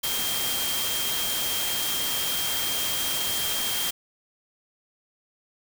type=tone in noise; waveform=sine; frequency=3197 Hz; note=G7; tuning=33 cents sharp; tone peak=-30 dBFS; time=0.03-3.91 s; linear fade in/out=10 ms; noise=white; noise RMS=-28 dBFS; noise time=0.03-3.91 s; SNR=-5 dB; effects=none